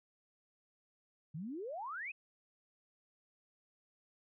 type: exponential sweep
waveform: sine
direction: up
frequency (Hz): 142.4 to 2637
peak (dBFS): -40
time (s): 1.34-2.12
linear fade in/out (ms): 10
effects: none